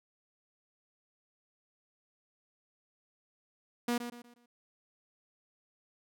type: tone with echo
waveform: sawtooth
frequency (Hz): 240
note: B3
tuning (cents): -49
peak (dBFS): -25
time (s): 3.88-3.98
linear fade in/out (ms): 5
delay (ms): 120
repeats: 4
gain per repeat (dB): -9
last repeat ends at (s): 4.46
effects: none